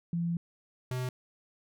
sine / square tone pair in turn, 170 / 126.95 Hz, F3 / B2, -46 / +48 cents, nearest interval perfect fourth, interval 506 cents, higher first, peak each -28 / -32 dBFS, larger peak first, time 0.13-0.37 / 0.91-1.09 s, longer first, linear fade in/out 2 ms, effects none

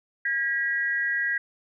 sine tone pair together, 1628.8 / 1930 Hz, G#6 / B6, -34 / -40 cents, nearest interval minor third, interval 294 cents, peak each -26 dBFS, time 0.25-1.38 s, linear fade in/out 5 ms, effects none

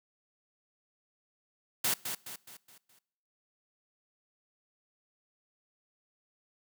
white noise with echo, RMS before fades -29 dBFS, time 1.84-1.94 s, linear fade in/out 5 ms, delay 210 ms, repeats 5, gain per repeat -7 dB, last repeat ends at 2.99 s, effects noise-tail reverb RT60 0.8 s tail -23 dB re dry + high-pass 100 Hz 12 dB/octave

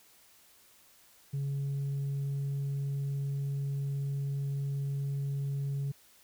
sine tone with tanh clipping, 139.4 Hz, C#3, 10 cents sharp, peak -31 dBFS, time 1.33-5.92 s, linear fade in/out 10 ms, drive 1 dB, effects white hiss -61 dBFS RMS until 6.23 s

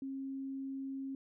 sine tone, 270 Hz, C#4, 45 cents flat, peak -38 dBFS, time 0.02-1.15 s, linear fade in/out 2 ms, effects none

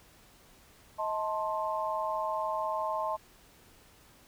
sine chord, A diminished, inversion second, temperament just, 633.6 / 880 / 1056 Hz, Eb5 / A5 / C6, +31 / 0 / +16 cents, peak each -34 dBFS, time 0.98-3.17 s, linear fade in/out 20 ms, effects pink hiss -59 dBFS RMS until 4.27 s

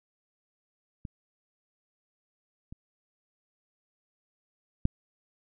clicks, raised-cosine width 5 ms, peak -26 / -30 / -11 dBFS, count 3, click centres 1.052 / 2.725 / 4.854 s, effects none

